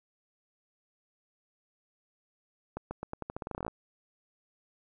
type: accelerating click train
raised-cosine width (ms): 1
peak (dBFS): -22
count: 17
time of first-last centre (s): 2.77-3.68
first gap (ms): 140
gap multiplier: 0.86
effects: none